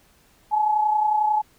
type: tone pair together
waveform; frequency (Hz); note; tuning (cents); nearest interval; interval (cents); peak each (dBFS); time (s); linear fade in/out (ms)
sine; 848.9 / 880; G#5 / A5; +38 / 0; minor second; 62; -18 / -27; 0.51-1.42; 20
effects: pink hiss -58 dBFS RMS until 1.58 s